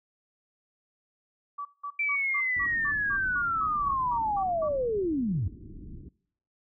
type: tone bursts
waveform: sine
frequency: 1149 Hz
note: D6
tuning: 38 cents flat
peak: -32 dBFS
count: 13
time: 1.58-4.689 s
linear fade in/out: 10 ms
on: 73 ms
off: 180 ms
type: linear sweep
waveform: sine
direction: down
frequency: 2349 to 77.78 Hz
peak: -25 dBFS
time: 1.99-5.48 s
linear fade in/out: 5 ms
type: low-pass noise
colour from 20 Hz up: pink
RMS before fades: -44 dBFS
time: 2.56-6.09 s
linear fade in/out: 5 ms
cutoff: 350 Hz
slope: 48 dB/octave
effects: noise-tail reverb RT60 0.7 s tail -24 dB re dry